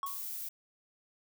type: tone with exponential decay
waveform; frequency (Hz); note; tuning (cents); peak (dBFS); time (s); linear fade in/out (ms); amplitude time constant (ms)
triangle; 1108.7; C#6; 0; -29; 0.03-0.24; 1; 45
type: noise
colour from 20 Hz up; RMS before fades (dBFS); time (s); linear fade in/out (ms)
violet; -40; 0.06-0.49; 5
effects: none